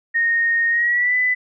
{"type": "tone with pitch glide", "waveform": "sine", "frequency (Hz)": [1854, 1998.6], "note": ["A#6", "B6"], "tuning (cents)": [-10, 20], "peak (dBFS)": -15, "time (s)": [0.14, 1.35], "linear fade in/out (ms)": 20, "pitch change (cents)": 130, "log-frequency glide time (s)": [0.7, 1.16], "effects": []}